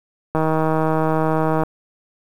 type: click train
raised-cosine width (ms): 1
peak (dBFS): -6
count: 204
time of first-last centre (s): 0.35-1.635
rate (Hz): 158
effects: 7-bit